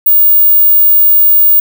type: tone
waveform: sine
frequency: 15510 Hz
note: B9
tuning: 33 cents flat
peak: -3 dBFS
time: 0.06-1.6 s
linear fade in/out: 5 ms
effects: none

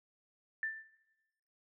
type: tone with exponential decay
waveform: sine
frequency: 1773 Hz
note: A6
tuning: 13 cents sharp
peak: -31 dBFS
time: 0.63-0.97 s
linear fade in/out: 1 ms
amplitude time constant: 72 ms
effects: noise-tail reverb RT60 1.0 s tail -17 dB re dry

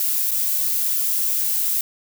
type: noise with dropouts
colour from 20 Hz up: violet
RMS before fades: -21 dBFS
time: 0-1.81 s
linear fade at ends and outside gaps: 2 ms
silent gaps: 0.31-0.314 s
effects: none

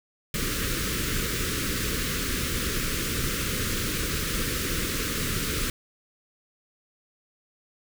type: band-stop noise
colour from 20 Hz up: pink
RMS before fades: -28 dBFS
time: 0.34-5.7 s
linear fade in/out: 2 ms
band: 510 to 1200 Hz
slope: 48 dB/octave
effects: none

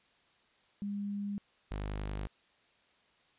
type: tone pair in turn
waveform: sine / sawtooth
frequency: 202.6 / 50.65 Hz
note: G#3 / G#1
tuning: -43 / -43 cents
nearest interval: 2 octaves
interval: 2400 cents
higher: first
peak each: -34 / -32 dBFS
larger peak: second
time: 0.82-1.38 / 1.71-2.27 s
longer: neither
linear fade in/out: 0 ms
effects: white hiss -68 dBFS RMS until 3.38 s + resampled to 8000 Hz

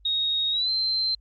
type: tone with pitch glide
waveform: sine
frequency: 3752 to 4115 Hz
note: A#7 to C8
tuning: +11 to -30 cents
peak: -22 dBFS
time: 0.05-1.15 s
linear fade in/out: 5 ms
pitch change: +159 cents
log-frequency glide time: 0.51-0.7 s
effects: added 50 Hz sine -52 dBFS peak until 1.2 s + Opus 32 kbps

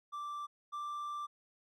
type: tone pair in turn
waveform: triangle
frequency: 1173 / 1177.5 Hz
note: D6 / D6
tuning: -2 / +4 cents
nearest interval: unison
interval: 6 cents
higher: second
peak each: -37 / -36 dBFS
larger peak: second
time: 0.12-0.47 / 0.72-1.27 s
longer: second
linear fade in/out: 20 ms
effects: none

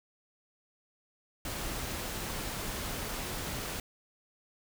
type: noise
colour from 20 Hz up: pink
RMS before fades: -37 dBFS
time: 1.45-3.8 s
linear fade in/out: 2 ms
effects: none

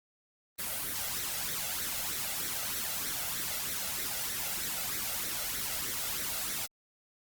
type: noise with flanger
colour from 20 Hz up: white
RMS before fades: -35 dBFS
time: 0.58-6.67 s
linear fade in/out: 20 ms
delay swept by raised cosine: 0.5 to 1.5 ms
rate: 3.2 Hz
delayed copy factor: +0.6
effects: Opus 32 kbps

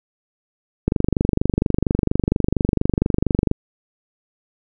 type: click train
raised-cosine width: 3 ms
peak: -3 dBFS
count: 65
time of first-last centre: 0.88-3.514 s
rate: 24.3 Hz
effects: none

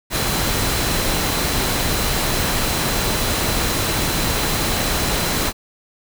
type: tone in noise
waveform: sine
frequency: 4043 Hz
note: B7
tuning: 40 cents sharp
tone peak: -31 dBFS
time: 0.1-5.53 s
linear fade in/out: 50 ms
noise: pink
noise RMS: -20 dBFS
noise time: 0.1-5.53 s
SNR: -14 dB
effects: none

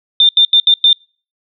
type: tone bursts at uneven times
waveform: sine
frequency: 3593 Hz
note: A7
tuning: 36 cents sharp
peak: -5 dBFS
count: 5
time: 0.2-0.29 / 0.37-0.45 / 0.53-0.6 / 0.67-0.74 / 0.84-0.93 s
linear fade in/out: 2 ms
effects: noise-tail reverb RT60 0.4 s tail -26 dB re dry

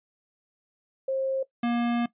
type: tone pair in turn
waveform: sine / square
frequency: 533 / 237.4 Hz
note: C5 / A#3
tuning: +32 / +32 cents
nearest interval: octave + major second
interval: 1400 cents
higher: first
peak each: -24 dBFS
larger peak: neither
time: 1.08-1.43 / 1.63-2.06 s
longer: second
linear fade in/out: 5 ms
effects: noise-tail reverb RT60 0.1 s tail -18 dB re dry + resampled to 8000 Hz

